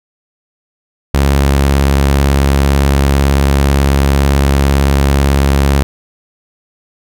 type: tone with vibrato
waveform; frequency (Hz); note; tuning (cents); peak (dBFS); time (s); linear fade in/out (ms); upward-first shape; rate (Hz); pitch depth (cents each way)
sawtooth; 69.3; C#2; 0; -4; 1.14-5.83; 0; sine; 18; 47
effects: none